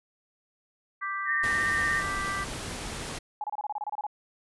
sine chord, G major, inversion second, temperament equal, 1174.7 / 1568 / 1975.5 Hz, D6 / G6 / B6, 0 / 0 / 0 cents, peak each -32 / -36 / -35 dBFS, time 1.01-2.45 s, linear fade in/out 20 ms
sine tone with vibrato, 1834 Hz, A#6, 29 cents flat, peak -25 dBFS, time 1.25-2.03 s, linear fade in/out 50 ms, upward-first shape triangle, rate 17 Hz, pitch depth 26 cents each way
pink noise, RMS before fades -36 dBFS, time 1.43-3.19 s, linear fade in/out 10 ms
sine tone bursts, 839 Hz, G#5, 17 cents sharp, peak -29 dBFS, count 12, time 3.41-4.067 s, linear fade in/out 2 ms, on 30 ms, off 27 ms
effects resampled to 24000 Hz

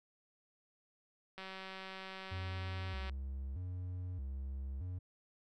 click train, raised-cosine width 0.3 ms, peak -31 dBFS, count 327, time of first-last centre 1.38-3.096 s, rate 190 Hz
triangle tone with vibrato, 78 Hz, D#2, 5 cents sharp, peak -37 dBFS, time 2.31-4.99 s, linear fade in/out 10 ms, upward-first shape square, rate 0.8 Hz, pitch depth 260 cents each way
effects none

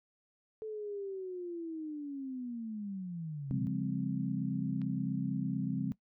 sine linear sweep, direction down, 440 to 117 Hz, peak -37 dBFS, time 0.62-3.67 s, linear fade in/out 0 ms
sine chord, Db major seventh, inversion none, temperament equal with one note detuned, 138.59 / 174.61 / 203.3 / 261.6 Hz, Db3 / F3 / Ab3 / C4, 0 / 0 / -37 / 0 cents, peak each -37 dBFS, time 3.51-5.92 s, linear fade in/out 0 ms
click, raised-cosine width 0.3 ms, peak -38 dBFS, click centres 4.817 s
effects noise-tail reverb RT60 0.1 s tail -19 dB re dry

